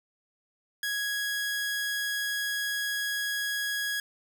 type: tone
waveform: sawtooth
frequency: 1661.2 Hz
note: G#6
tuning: in tune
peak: -25 dBFS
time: 0.83-4 s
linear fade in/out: 2 ms
effects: none